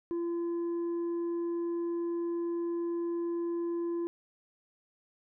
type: tone with tanh clipping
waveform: triangle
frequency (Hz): 341.1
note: F4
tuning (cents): -41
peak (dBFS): -31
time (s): 0.11-4.07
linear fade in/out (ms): 0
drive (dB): 8
effects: none